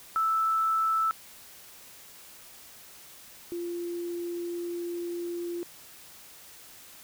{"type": "tone pair in turn", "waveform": "sine", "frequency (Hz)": [1317, 346.1], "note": ["E6", "F4"], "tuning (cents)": [-2, -16], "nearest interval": "octave + major seventh", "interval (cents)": 2314, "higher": "first", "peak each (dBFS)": [-23, -31], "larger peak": "first", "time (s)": [[0.16, 1.11], [3.52, 5.63]], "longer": "second", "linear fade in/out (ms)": 0, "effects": ["white hiss -50 dBFS RMS until 7.03 s"]}